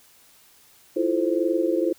sine chord, F major seventh, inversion third, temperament just, 327.4 / 349.2 / 436.5 / 523.8 Hz, E4 / F4 / A4 / C5, -12 / 0 / -14 / +2 cents, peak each -24 / -24 / -29 / -26 dBFS, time 0.96-1.93 s, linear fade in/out 10 ms, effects white hiss -55 dBFS RMS until 1.98 s

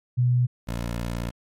sine / 15% pulse tone pair in turn, 123.47 / 58.39 Hz, B2 / A#1, 0 / +4 cents, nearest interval octave + minor second, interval 1296 cents, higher first, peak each -17 / -21 dBFS, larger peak first, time 0.17-0.47 / 0.67-1.31 s, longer second, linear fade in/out 20 ms, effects MP3 64 kbps

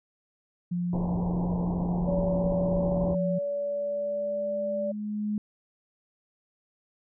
sine tone, 175.8 Hz, F3, 12 cents sharp, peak -26 dBFS, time 0.71-3.39 s, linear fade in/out 10 ms
pink low-pass noise, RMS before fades -33 dBFS, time 0.93-3.15 s, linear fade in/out 2 ms, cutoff 1000 Hz, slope 96 dB/octave
sine tone with pitch glide, 571 to 583 Hz, D5 to D5, -49 to -13 cents, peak -27 dBFS, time 2.07-4.92 s, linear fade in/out 10 ms, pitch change +36 cents, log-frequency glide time 3.35-4.55 s
sine tone with exponential growth, 210 Hz, G#3, 19 cents sharp, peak -25 dBFS, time 2.71-5.38 s, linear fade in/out 2 ms, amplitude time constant 580 ms
effects none

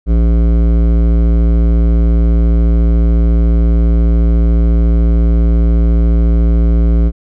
sine tone with hard clipping, 57.1 Hz, A#1, 35 cents flat, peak -9 dBFS, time 0.06-7.12 s, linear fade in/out 50 ms, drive 14 dB, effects none

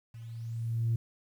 sine tone with level ramp, 115.1 Hz, A#2, 22 cents flat, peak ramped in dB -43 to -23 dBFS, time 0.14-0.96 s, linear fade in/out 5 ms, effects tanh soft clip ceiling -22 dBFS + 10-bit

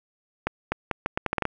accelerating click train, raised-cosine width 0.5 ms, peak -9 dBFS, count 10, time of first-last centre 0.47-1.454 s, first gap 250 ms, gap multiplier 0.77, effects none

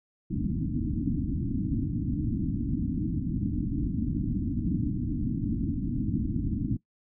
white low-pass noise, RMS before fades -29 dBFS, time 0.3-6.77 s, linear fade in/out 10 ms, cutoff 310 Hz, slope 96 dB/octave, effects noise-tail reverb RT60 0.1 s tail -18 dB re dry

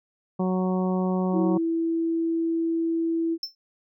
harmonic tone, 185 Hz, F#3, in tune, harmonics 1 / 2 / 3 / 4 / 5 / 6, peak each -23 / -29 / -33 / -35 / -37 / -39 dBFS, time 0.39-1.58 s, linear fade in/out 10 ms
sine tone, 330 Hz, E4, 2 cents sharp, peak -22 dBFS, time 1.32-3.38 s, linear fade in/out 50 ms
triangle tone with exponential decay, 5330 Hz, E8, 18 cents sharp, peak -23 dBFS, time 3.43-3.55 s, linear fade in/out 2 ms, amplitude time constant 24 ms
effects none

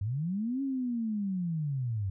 sine linear two-way sweep, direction up then down, 92.5 to 277.2 to 92.5 Hz, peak -29 dBFS, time 0.01-2.1 s, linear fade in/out 5 ms, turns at 0.62 s, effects none

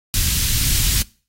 pink band-stop noise, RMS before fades -18 dBFS, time 0.14-1.02 s, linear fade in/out 0 ms, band 120 to 3300 Hz, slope 12 dB/octave, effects noise-tail reverb RT60 0.4 s tail -23 dB re dry + AAC 48 kbps

